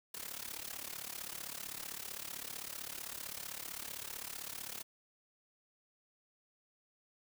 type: noise with amplitude modulation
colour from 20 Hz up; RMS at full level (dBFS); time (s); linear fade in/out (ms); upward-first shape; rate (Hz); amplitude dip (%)
white; -41; 0.14-4.83; 5; sine; 35.6; 85
effects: none